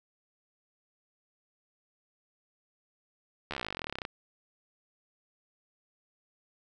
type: slowing click train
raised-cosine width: 0.3 ms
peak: -19 dBFS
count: 26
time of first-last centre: 3.51-4.051 s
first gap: 13 ms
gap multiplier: 1.04
effects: none